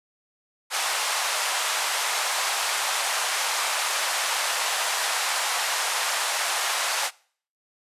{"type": "band-pass noise", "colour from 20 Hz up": "pink", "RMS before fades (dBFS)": -26, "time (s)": [0.7, 7.11], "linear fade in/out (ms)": 50, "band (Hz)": [710, 11000], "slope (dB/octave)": 24, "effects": ["noise-tail reverb RT60 0.5 s tail -23 dB re dry", "resampled to 32000 Hz"]}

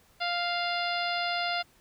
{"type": "harmonic tone", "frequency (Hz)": 698.5, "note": "F5", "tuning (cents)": 0, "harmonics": [1, 2, 3, 4, 5, 6, 7], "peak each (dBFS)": [-31, -34, -36, -37, -38, -39, -39], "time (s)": [0.2, 1.63], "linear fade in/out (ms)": 20, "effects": ["pink hiss -62 dBFS RMS until 1.8 s"]}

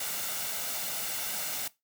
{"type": "noise with comb filter", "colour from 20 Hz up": "white", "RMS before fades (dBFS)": -34, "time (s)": [0, 1.68], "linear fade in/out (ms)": 5, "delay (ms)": 1.4, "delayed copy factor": 0.5, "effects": ["noise-tail reverb RT60 0.2 s tail -19 dB re dry", "high-pass 150 Hz 12 dB/octave"]}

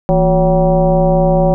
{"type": "tone with frequency modulation", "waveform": "sine", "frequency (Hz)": 363.8, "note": "F#4", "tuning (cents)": -29, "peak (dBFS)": -8, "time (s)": [0.09, 1.54], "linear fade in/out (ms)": 0, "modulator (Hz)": 198, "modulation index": 1.9, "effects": []}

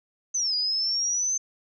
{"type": "exponential two-way sweep", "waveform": "sine", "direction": "down then up", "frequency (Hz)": [6272, 4872, 6272], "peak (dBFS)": -23, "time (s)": [0.34, 1.38], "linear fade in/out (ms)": 10, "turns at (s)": 0.55, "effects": []}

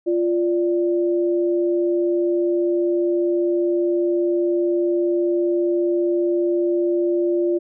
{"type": "tone pair together", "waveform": "sine", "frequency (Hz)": [347.5, 587.3], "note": ["F4", "D5"], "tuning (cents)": [-9, 0], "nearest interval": "major sixth", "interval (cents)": 909, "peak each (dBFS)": [-17, -26], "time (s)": [0.06, 7.59], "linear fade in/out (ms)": 20, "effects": []}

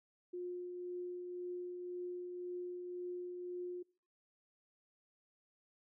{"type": "tone with tremolo", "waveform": "sine", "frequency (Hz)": 356.9, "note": "F4", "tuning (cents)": 38, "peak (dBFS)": -39, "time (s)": [0.33, 3.83], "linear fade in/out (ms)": 10, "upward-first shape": "triangle", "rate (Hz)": 1.9, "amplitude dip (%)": 35, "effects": ["noise-tail reverb RT60 0.5 s tail -26 dB re dry"]}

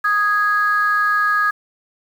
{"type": "tone pair together", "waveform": "sine", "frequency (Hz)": [1244.5, 1657.9], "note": ["D#6", "G#6"], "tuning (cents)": [0, -3], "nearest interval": "perfect fourth", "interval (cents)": 497, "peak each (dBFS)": -16, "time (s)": [0.04, 1.51], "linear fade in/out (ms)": 10, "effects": ["tanh soft clip ceiling -8 dBFS", "7-bit"]}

